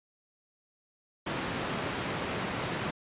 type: band-pass noise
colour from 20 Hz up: pink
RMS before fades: -34 dBFS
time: 1.26-2.91 s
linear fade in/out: 10 ms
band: 120 to 3100 Hz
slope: 12 dB/octave
effects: resampled to 8000 Hz